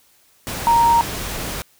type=tone in noise; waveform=sine; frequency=932.3 Hz; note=A#5; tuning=in tune; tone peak=-11 dBFS; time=0.67-1.01 s; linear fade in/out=0 ms; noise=pink; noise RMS=-27 dBFS; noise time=0.47-1.62 s; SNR=+13 dB; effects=white hiss -56 dBFS RMS until 1.79 s